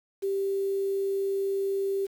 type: tone with quantisation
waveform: sine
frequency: 392 Hz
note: G4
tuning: in tune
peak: -25 dBFS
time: 0.22-2.07 s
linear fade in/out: 20 ms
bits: 8
effects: none